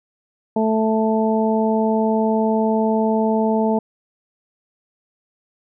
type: harmonic tone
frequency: 220 Hz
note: A3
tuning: in tune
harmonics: 1 / 2 / 3 / 4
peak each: -18 / -21 / -23 / -24 dBFS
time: 0.56-3.79 s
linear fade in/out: 5 ms
effects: none